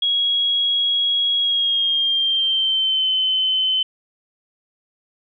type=tone with pitch glide; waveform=sine; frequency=3313 to 3056 Hz; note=G#7 to G7; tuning=-5 to -45 cents; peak=-16 dBFS; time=0.02-3.83 s; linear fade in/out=5 ms; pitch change=-140 cents; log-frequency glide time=1.38-3.09 s; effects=none